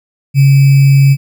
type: tone with sample-and-hold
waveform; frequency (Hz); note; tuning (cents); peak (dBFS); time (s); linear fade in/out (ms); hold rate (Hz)
sine; 137.8; C#3; -10; -3; 0.34-1.17; 50; 2450
effects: none

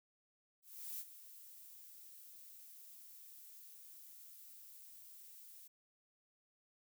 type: noise with ADSR envelope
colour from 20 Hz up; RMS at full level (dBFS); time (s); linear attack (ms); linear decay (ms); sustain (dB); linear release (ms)
violet; -44; 0.62-5.68; 370; 49; -13; 11
effects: none

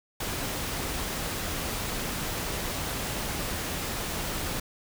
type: noise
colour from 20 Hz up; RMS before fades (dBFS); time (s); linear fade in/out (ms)
pink; -32; 0.2-4.6; 5
effects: none

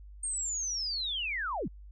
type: linear sweep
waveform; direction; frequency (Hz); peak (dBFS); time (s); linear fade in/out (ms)
sine; down; 8720 to 110.7; -31; 0.23-1.68; 5
effects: added 50 Hz sine -46 dBFS peak until 1.91 s

